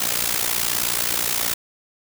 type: noise with amplitude modulation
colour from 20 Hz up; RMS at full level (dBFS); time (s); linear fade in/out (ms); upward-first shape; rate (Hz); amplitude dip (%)
white; -19; 0-1.54; 5; sine; 58.9; 80
effects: none